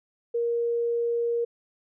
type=tone; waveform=sine; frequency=470 Hz; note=A#4; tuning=14 cents sharp; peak=-23 dBFS; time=0.34-1.45 s; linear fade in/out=10 ms; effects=none